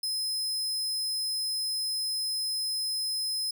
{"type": "tone", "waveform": "sawtooth", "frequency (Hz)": 5100, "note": "D#8", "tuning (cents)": 42, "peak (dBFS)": -26, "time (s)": [0.03, 3.51], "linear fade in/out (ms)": 5, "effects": []}